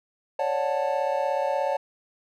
triangle chord, D major seventh, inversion third, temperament just, 550.6 / 587.3 / 734.2 / 881 Hz, C#5 / D5 / F#5 / A5, -12 / 0 / -14 / +2 cents, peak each -25 / -27 / -29 / -27 dBFS, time 0.39-1.77 s, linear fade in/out 5 ms, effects none

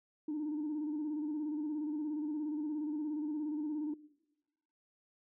sine tone with vibrato, 301.7 Hz, D4, 47 cents sharp, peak -33 dBFS, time 0.28-3.94 s, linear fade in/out 5 ms, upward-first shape square, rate 17 Hz, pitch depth 51 cents each way, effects noise-tail reverb RT60 1.0 s tail -20 dB re dry + tanh soft clip ceiling -31 dBFS

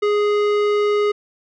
sine tone with tanh clipping, 415.3 Hz, G#4, in tune, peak -17 dBFS, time 0.02-1.12 s, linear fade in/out 10 ms, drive 16 dB, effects none

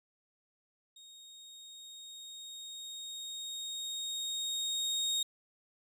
30% pulse tone with level ramp, 3729 Hz, A#7, in tune, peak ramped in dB -50 to -27 dBFS, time 0.96-5.23 s, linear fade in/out 5 ms, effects resampled to 32000 Hz

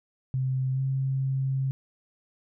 sine tone with pitch glide, 130.81 to 133.87 Hz, C3 to C3, 0 to +40 cents, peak -24 dBFS, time 0.34-1.71 s, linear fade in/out 0 ms, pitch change +40 cents, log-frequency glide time 0.73-0.8 s, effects none

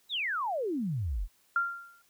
sine exponential sweep, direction down, 3990 to 36.71 Hz, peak -29 dBFS, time 0.09-1.28 s, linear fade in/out 50 ms
sine tone with exponential decay, 1387 Hz, F6, 12 cents flat, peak -22 dBFS, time 1.56-2.02 s, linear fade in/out 2 ms, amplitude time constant 100 ms
effects white hiss -67 dBFS RMS until 2.09 s

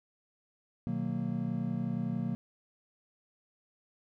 triangle chord, B major seventh, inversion none, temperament just, 123.47 / 154.34 / 185.21 / 231.5 Hz, B2 / D#3 / F#3 / A#3, 0 / -14 / +2 / -12 cents, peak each -36 / -36 / -34 / -33 dBFS, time 0.87-2.35 s, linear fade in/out 0 ms, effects none

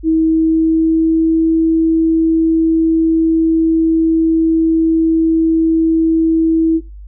sine tone with pitch glide, 321 to 324.7 Hz, E4 to E4, -46 to -26 cents, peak -9 dBFS, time 0.03-6.81 s, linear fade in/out 50 ms, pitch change +20 cents, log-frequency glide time 0.22-1.5 s, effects noise-tail reverb RT60 0.3 s tail -22 dB re dry + added 50 Hz sine -30 dBFS peak until 7.07 s

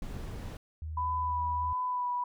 brown noise, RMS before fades -39 dBFS, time 0.02-0.57 s, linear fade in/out 2 ms
sine tone, 78.6 Hz, D#2, 18 cents sharp, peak -35 dBFS, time 0.82-1.73 s, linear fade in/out 0 ms
sine tone with vibrato, 991 Hz, B5, 6 cents sharp, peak -29 dBFS, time 0.97-2.24 s, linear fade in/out 5 ms, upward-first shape sine, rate 1.5 Hz, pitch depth 19 cents each way
effects none

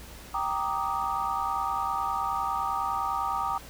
sine chord, Eb major seventh, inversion first, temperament equal, 784 / 932.3 / 1174.7 / 1244.5 Hz, G5 / Bb5 / D6 / Eb6, 0 / 0 / 0 / 0 cents, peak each -32 dBFS, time 0.34-3.58 s, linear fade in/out 5 ms, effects added 60 Hz sine -47 dBFS peak until 3.69 s + pink hiss -47 dBFS RMS until 3.69 s

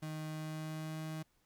35% pulse tone with pitch glide, 155.56 to 157.55 Hz, D#3 to D#3, 0 to +22 cents, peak -38 dBFS, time 0.02-1.23 s, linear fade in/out 10 ms, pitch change +22 cents, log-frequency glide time 0.26-1.01 s, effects pink hiss -75 dBFS RMS until 1.45 s

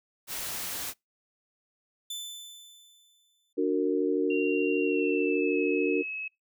white noise, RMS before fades -35 dBFS, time 0.27-0.94 s, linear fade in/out 50 ms
sawtooth tone with exponential decay, 3520 Hz, A7, in tune, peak -30 dBFS, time 2.1-3.53 s, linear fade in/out 5 ms, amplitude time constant 310 ms
sine chord, D augmented, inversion none, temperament just, 293.7 / 367.1 / 458.9 Hz, D4 / F#4 / A#4, 0 / -14 / -27 cents, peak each -28 / -28 / -28 dBFS, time 3.57-6.03 s, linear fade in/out 20 ms
sine tone with pitch glide, 2760 to 2575 Hz, F7 to E7, -21 to -41 cents, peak -33 dBFS, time 4.3-6.28 s, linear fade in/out 5 ms, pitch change -120 cents, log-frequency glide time 4.81-5.59 s
effects noise-tail reverb RT60 0.2 s tail -26 dB re dry

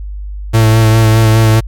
45% pulse tone with vibrato, 111.1 Hz, A2, 17 cents sharp, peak -5 dBFS, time 0.53-1.61 s, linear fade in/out 20 ms, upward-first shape sine, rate 4.9 Hz, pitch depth 23 cents each way, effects added 50 Hz sine -20 dBFS peak until 1.67 s + MP3 96 kbps

